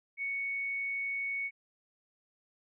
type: tone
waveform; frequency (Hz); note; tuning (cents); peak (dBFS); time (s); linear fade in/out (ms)
sine; 2222; C#7; +4; -32; 0.17-1.51; 50
effects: none